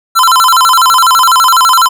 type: tone with vibrato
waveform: square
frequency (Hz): 1174.7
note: D6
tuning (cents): 0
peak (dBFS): -5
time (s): 0.15-1.89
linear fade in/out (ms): 20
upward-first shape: square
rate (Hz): 12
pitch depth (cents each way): 240
effects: none